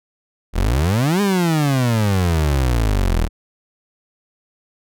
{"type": "exponential two-way sweep", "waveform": "30% pulse", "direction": "up then down", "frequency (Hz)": [37.66, 207.7, 37.66], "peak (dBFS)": -12, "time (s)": [0.53, 3.29], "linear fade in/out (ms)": 50, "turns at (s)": 1.21, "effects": []}